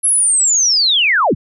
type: linear sweep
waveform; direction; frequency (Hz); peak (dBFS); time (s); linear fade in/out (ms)
sine; down; 11110 to 58.27; -10; 0.03-1.35; 20
effects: none